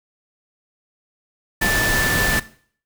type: tone in noise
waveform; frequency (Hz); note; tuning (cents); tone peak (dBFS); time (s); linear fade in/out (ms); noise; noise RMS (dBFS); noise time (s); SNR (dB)
sine; 1760; A6; 0; -19; 1.61-2.4; 10; pink; -21; 1.61-2.4; -1
effects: noise-tail reverb RT60 0.5 s tail -17 dB re dry